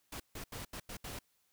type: noise bursts at uneven times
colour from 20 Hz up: pink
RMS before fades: -44 dBFS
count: 6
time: 0.12-0.2 / 0.35-0.44 / 0.52-0.65 / 0.73-0.8 / 0.89-0.97 / 1.04-1.19 s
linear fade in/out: 5 ms
effects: white hiss -75 dBFS RMS until 1.52 s